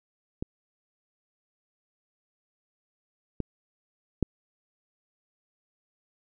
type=clicks; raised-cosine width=3 ms; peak=-18 / -16 / -10 dBFS; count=3; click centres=0.425 / 3.403 / 4.227 s; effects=none